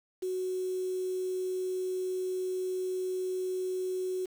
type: tone with quantisation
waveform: sine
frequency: 370.3 Hz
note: F#4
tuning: 1 cent sharp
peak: -30 dBFS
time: 0.22-4.26 s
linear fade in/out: 10 ms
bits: 8
effects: none